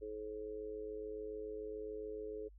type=tone with amplitude modulation; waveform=sine; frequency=428.6 Hz; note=A4; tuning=45 cents flat; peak=-38 dBFS; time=0.01-2.49 s; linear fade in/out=20 ms; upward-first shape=sine; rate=107 Hz; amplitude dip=80%; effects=added 50 Hz sine -56 dBFS peak until 2.58 s